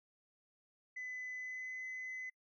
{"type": "tone with pitch glide", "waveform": "sine", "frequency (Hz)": [2009, 2026], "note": ["B6", "B6"], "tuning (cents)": [29, 44], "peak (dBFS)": -40, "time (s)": [0.96, 2.3], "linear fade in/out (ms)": 10, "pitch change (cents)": 15, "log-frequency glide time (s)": [1.37, 1.7], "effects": ["noise-tail reverb RT60 0.1 s tail -26 dB re dry", "tanh soft clip ceiling -39 dBFS"]}